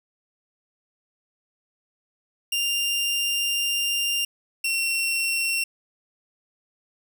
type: tone pair in turn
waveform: sawtooth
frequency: 2794 / 2724 Hz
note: F7 / F7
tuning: 0 / -44 cents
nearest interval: unison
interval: 44 cents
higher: first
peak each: -19 dBFS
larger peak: neither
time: 2.52-4.25 / 4.64-5.64 s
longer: first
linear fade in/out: 5 ms
effects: none